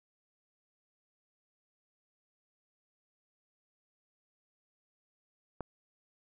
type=click; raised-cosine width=1 ms; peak=-23 dBFS; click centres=5.607 s; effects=none